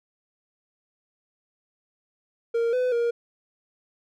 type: tone with pitch steps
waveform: triangle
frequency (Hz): 464.5 / 503 / 471.1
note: A#4 / B4 / A#4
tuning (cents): -6 / +32 / +18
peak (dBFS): -19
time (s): 2.54-3.11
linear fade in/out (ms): 10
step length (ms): 190
effects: none